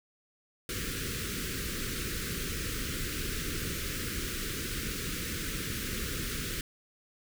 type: band-stop noise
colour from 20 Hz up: pink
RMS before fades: -35 dBFS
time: 0.69-6.61 s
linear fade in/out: 2 ms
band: 480 to 1300 Hz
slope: 48 dB/octave
effects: none